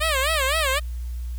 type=tone with vibrato; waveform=10% pulse; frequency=583 Hz; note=D5; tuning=13 cents flat; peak=-12 dBFS; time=0-0.8 s; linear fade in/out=20 ms; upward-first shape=sine; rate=3.9 Hz; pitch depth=190 cents each way; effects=added 60 Hz sine -27 dBFS peak until 1.38 s + white hiss -53 dBFS RMS until 1.38 s